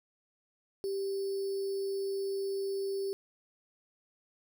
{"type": "tone with sample-and-hold", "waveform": "sine", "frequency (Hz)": 392, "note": "G4", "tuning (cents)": 0, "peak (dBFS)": -31, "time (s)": [0.84, 3.13], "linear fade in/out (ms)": 0, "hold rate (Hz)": 4900, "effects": []}